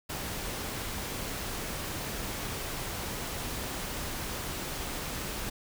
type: noise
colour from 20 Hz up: pink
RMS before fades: -36 dBFS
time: 0.09-5.5 s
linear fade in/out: 10 ms
effects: none